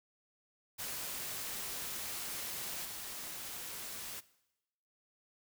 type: noise with level steps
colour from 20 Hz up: white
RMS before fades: -41 / -44 dBFS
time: 0.78-4.21 s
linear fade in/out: 20 ms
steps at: 2.85 s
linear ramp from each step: 2 ms
effects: noise-tail reverb RT60 0.9 s tail -19 dB re dry